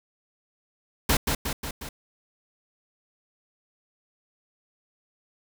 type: noise with echo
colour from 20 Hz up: pink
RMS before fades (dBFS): -21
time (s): 1.09-1.17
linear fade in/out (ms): 5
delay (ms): 180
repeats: 4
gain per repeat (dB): -4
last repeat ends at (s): 1.89
effects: none